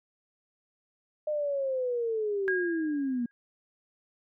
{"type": "linear sweep", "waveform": "sine", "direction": "down", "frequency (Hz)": [612, 233.1], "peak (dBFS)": -27, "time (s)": [1.27, 3.26], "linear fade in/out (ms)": 5}
{"type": "tone with exponential decay", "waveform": "sine", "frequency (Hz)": 1630, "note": "G#6", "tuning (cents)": -33, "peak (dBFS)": -25, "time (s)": [2.48, 3.31], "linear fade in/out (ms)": 0, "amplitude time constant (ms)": 180}
{"effects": []}